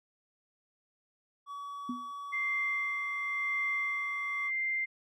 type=tone; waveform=triangle; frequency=1135 Hz; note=C#6; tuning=41 cents sharp; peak=-37 dBFS; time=1.46-4.51 s; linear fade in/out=50 ms
type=tone with exponential decay; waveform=sine; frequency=246.9 Hz; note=B3; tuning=in tune; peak=-30 dBFS; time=1.89-2.12 s; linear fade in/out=5 ms; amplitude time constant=49 ms
type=tone with tremolo; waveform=sine; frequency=2093 Hz; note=C7; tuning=in tune; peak=-29 dBFS; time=2.32-4.86 s; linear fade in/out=20 ms; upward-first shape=sine; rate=0.94 Hz; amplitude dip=40%
effects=none